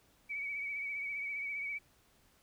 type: tone with vibrato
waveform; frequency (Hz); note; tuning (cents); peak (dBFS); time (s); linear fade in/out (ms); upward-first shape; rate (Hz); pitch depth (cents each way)
sine; 2268; C#7; +39; -36; 0.29-1.79; 20; sine; 15; 40
effects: pink hiss -68 dBFS RMS until 2.42 s